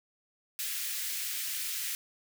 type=high-pass noise; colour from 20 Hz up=white; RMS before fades=-35 dBFS; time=0.59-1.95 s; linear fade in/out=0 ms; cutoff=1700 Hz; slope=24 dB/octave; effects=none